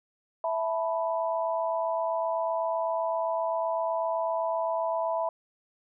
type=chord; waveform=sine; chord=E suspended fourth; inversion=none; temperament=equal; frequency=659.3 / 880 / 987.8 Hz; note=E5 / A5 / B5; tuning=0 / 0 / 0 cents; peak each=-28 / -34 / -31 dBFS; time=0.44-5.29 s; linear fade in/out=2 ms; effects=none